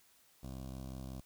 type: tone with notch filter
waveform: 15% pulse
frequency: 65.41 Hz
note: C2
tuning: in tune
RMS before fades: -45 dBFS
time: 0.43-1.21 s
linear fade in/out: 5 ms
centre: 1900 Hz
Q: 0.57
effects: white hiss -67 dBFS RMS until 1.25 s